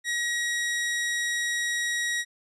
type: tone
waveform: sawtooth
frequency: 1902 Hz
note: A#6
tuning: 34 cents sharp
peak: -22 dBFS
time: 0.04-2.25 s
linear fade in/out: 50 ms
effects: resampled to 24000 Hz